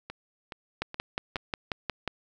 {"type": "two click trains", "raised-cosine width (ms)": 0.3, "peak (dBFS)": [-22, -13], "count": [4, 8], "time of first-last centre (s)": [[0.1, 1.366], [0.82, 2.077]], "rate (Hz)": [2.37, 5.57], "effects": []}